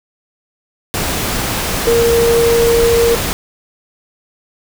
sine tone in noise, 466.2 Hz, A#4, in tune, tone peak -9 dBFS, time 1.87-3.15 s, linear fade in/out 0 ms, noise pink, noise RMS -18 dBFS, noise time 0.94-3.33 s, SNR +6 dB, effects none

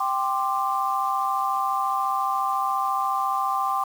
sine chord, G suspended fourth, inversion none, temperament equal with one note detuned, 784 / 1046.5 / 1180.8 Hz, G5 / C6 / D6, 0 / 0 / +9 cents, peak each -26 dBFS, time 0-3.84 s, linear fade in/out 5 ms, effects 7-bit

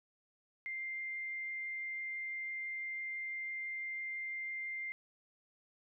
sine tone, 2098 Hz, C7, 4 cents sharp, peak -38 dBFS, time 0.66-4.92 s, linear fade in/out 0 ms, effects none

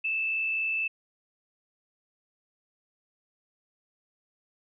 sine tone with frequency modulation, 2636 Hz, E7, 1 cent flat, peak -26 dBFS, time 0.04-0.88 s, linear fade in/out 10 ms, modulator 64.2 Hz, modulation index 0.65, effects none

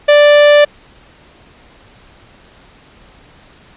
45% pulse tone, 587.3 Hz, D5, in tune, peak -4 dBFS, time 0.08-0.65 s, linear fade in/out 10 ms, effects pink hiss -44 dBFS RMS until 3.76 s + resampled to 8000 Hz

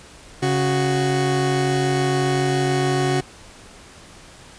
30% pulse tone pair together, 138.59 / 370 Hz, C#3 / F#4, 0 / 0 cents, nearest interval octave + perfect fourth, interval 1700 cents, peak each -18 / -18 dBFS, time 0.42-3.21 s, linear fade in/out 10 ms, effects pink hiss -44 dBFS RMS until 4.58 s + resampled to 22050 Hz

